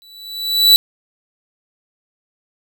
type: tone with exponential growth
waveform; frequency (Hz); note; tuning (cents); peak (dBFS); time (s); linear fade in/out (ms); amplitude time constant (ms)
45% pulse; 3951; B7; 0; -4; 0.02-0.76; 0; 160
effects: none